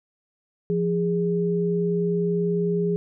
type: tone pair together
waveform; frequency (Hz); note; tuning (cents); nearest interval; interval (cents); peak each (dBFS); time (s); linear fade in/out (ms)
sine; 173 / 411.5; F3 / G#4; -16 / -16; octave + minor third; 1500; -23; 0.7-2.96; 0
effects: none